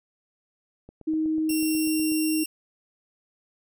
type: click train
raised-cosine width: 2 ms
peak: -31 dBFS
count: 11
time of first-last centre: 0.89-2.12 s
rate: 8.13 Hz
type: tone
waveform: sine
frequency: 314.5 Hz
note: D#4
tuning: 19 cents sharp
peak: -22 dBFS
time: 1.07-2.44 s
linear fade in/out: 10 ms
type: tone with pitch glide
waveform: 5% pulse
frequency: 2736 to 2752 Hz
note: F7 to F7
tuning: -36 to -26 cents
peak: -21 dBFS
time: 1.49-2.46 s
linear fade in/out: 5 ms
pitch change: +10 cents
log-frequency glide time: 1.79-1.94 s
effects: none